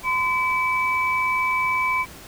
sine tone pair together, 1024 / 2299 Hz, C6 / D7, -38 / -37 cents, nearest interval octave + major second, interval 1401 cents, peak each -22 dBFS, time 0.03-2.06 s, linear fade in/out 50 ms, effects pink hiss -42 dBFS RMS until 2.27 s

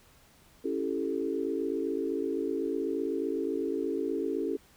sine chord, A dominant seventh, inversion first, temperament equal with one note detuned, 277.2 / 332.7 / 392 / 440 Hz, C#4 / E4 / G4 / A4, 0 / +16 / 0 / 0 cents, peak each -34 dBFS, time 0.64-4.57 s, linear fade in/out 10 ms, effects pink hiss -60 dBFS RMS until 4.76 s

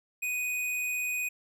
square tone, 2489 Hz, D#7, in tune, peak -30 dBFS, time 0.22-1.29 s, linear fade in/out 10 ms, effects none

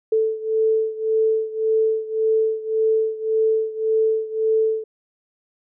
sine beating tone pair, 440 / 441.8 Hz, A4 / A4, 0 / +7 cents, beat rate 1.8 Hz, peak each -19 / -22 dBFS, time 0.12-4.84 s, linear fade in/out 5 ms, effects none

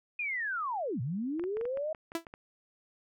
sine linear two-way sweep, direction down then up, 2489 to 110.4 to 642 Hz, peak -31 dBFS, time 0.19-1.93 s, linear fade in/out 5 ms, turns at 1.01 s
clicks, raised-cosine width 0.5 ms, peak -30 dBFS, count 10, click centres 1.396 / 1.439 / 1.57 / 1.612 / 1.654 / 1.773 / 1.948 / 2.119 / 2.268 / 2.339 s
sawtooth tone with exponential decay, 332 Hz, E4, 12 cents sharp, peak -24 dBFS, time 2.15-2.25 s, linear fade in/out 2 ms, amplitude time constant 20 ms
effects none

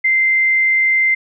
sine tone, 2083 Hz, C7, 8 cents flat, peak -11 dBFS, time 0.04-1.15 s, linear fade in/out 10 ms, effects none

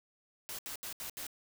white noise bursts, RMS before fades -42 dBFS, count 5, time 0.49-1.267 s, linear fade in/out 0 ms, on 97 ms, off 73 ms, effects none

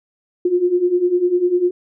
sine beating tone pair, 349.2 / 359.2 Hz, F4 / F4, 0 / +49 cents, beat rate 10 Hz, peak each -19 / -15 dBFS, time 0.45-1.71 s, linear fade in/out 5 ms, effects none

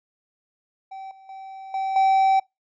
triangle tone with level steps, 771 Hz, G5, 29 cents flat, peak -32 / -44 / -34 / -21 / -13 dBFS, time 0.91-2.4 s, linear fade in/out 10 ms, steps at 1.11 / 1.29 / 1.74 / 1.96 s, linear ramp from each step 2 ms, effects noise-tail reverb RT60 0.2 s tail -25 dB re dry + resampled to 16000 Hz

